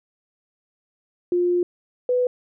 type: tone pair in turn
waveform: sine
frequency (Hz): 353.5 / 497.1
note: F4 / B4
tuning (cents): +21 / +11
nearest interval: tritone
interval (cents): 590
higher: second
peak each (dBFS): -17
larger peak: neither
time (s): 1.32-1.63 / 2.09-2.27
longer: first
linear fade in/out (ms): 2
effects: none